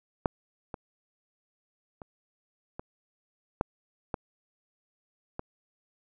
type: clicks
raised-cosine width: 1 ms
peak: -10 / -22 / -28 / -23 / -11 / -16 / -20 dBFS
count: 7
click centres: 0.258 / 0.742 / 2.018 / 2.795 / 3.611 / 4.142 / 5.394 s
effects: none